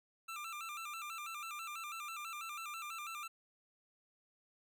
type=tone with vibrato; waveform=25% pulse; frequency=1263 Hz; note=D#6; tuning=26 cents sharp; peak=-39 dBFS; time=0.28-3.28 s; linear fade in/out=10 ms; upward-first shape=square; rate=6.1 Hz; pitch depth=96 cents each way; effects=none